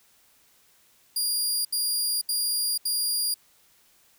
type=tone bursts; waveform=20% pulse; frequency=4819 Hz; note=D8; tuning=44 cents sharp; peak=-18 dBFS; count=4; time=1.16-3.342 s; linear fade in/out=5 ms; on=490 ms; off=74 ms; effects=white hiss -61 dBFS RMS until 4.18 s